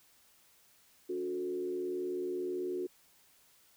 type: tone with frequency modulation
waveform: sine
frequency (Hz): 363.6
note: F#4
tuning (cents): -30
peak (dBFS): -33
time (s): 1.09-2.87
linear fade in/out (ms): 10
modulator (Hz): 78.4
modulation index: 0.65
effects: white hiss -65 dBFS RMS until 3.76 s